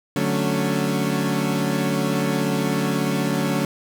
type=chord; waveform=30% pulse; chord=D major seventh; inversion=none; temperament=equal; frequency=146.83 / 185 / 220 / 277.2 Hz; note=D3 / F#3 / A3 / C#4; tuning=0 / 0 / 0 / 0 cents; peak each=-23 dBFS; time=0.16-3.65 s; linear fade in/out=2 ms; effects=none